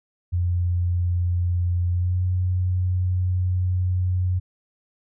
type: tone with pitch glide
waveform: sine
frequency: 88.2 to 91.15 Hz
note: F2 to F#2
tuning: +18 to -25 cents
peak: -19 dBFS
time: 0.32-4.4 s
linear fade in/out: 20 ms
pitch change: +57 cents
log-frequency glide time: 1.91-2.22 s
effects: none